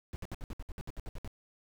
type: noise bursts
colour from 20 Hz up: brown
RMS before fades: -39 dBFS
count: 13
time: 0.13-1.276 s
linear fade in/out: 0 ms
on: 30 ms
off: 63 ms
effects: none